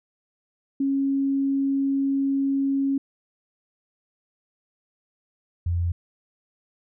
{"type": "tone pair in turn", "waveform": "sine", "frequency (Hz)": [274.2, 86.37], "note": ["C#4", "F2"], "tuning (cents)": [-19, -19], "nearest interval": "octave + minor sixth", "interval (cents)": 2000, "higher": "first", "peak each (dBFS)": [-20, -21], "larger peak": "first", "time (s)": [[0.8, 2.98], [5.66, 5.92]], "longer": "first", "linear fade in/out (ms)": 5, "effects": []}